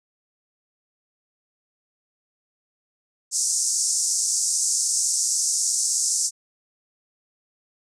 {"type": "band-pass noise", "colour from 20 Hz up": "white", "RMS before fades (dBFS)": -23, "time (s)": [3.31, 6.31], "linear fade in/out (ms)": 50, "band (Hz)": [5400, 8800], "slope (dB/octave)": 48, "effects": []}